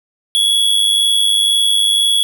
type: tone with amplitude modulation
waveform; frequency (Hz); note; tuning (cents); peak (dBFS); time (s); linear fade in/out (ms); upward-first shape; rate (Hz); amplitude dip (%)
square; 3364; G#7; +22; -9; 0.35-2.23; 0; sine; 102; 55
effects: none